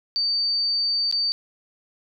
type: tone with dropouts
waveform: sine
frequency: 4600 Hz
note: D8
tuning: 37 cents flat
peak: -20 dBFS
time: 0.16-1.32 s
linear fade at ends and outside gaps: 0 ms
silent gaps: 1.113-1.125 s
effects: none